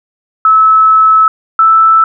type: tone pair in turn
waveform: sine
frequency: 1300 / 1318.9 Hz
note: E6 / E6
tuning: -24 / +1 cents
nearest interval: unison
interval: 25 cents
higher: second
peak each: -3 dBFS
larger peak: neither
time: 0.45-1.28 / 1.59-2.04 s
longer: first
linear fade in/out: 2 ms
effects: none